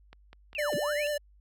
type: click train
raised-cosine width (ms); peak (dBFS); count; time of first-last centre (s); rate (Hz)
0.3; -32; 4; 0.13-0.731; 4.99
type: linear two-way sweep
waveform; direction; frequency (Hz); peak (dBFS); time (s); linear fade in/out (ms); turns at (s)
sine; down then up; 2834 to 115.7 to 2834; -33; 0.55-1.07; 0; 0.75
type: tone with vibrato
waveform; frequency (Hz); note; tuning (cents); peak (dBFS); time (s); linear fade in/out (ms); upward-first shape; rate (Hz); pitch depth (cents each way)
square; 590; D5; +8; -29; 0.58-1.18; 10; triangle; 10; 30
effects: added 50 Hz sine -56 dBFS peak until 1.4 s